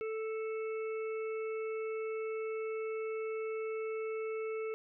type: harmonic tone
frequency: 440 Hz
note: A4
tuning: in tune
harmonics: 1 / 3 / 5 / 6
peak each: -35 / -48 / -50 / -53 dBFS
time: 0.01-4.74 s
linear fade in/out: 0 ms
effects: none